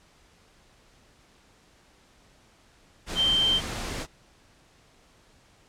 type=tone in noise; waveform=sine; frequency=3132 Hz; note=G7; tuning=2 cents flat; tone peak=-20 dBFS; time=3.15-3.61 s; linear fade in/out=50 ms; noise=pink; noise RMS=-33 dBFS; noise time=3.06-4.07 s; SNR=+10 dB; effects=pink hiss -59 dBFS RMS until 5.68 s + low-pass 8000 Hz 12 dB/octave